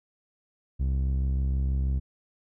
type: tone with low-pass filter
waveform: sawtooth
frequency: 66.3 Hz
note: C2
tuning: 23 cents sharp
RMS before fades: -26 dBFS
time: 0.79-2 s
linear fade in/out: 20 ms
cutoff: 140 Hz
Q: 0.54
effects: none